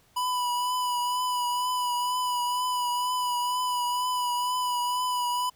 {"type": "tone with vibrato", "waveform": "square", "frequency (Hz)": 987.8, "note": "B5", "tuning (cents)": 0, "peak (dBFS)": -26, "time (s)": [0.16, 5.5], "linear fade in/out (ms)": 10, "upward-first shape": "triangle", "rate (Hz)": 2.1, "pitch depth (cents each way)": 30, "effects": ["pink hiss -62 dBFS RMS until 5.55 s"]}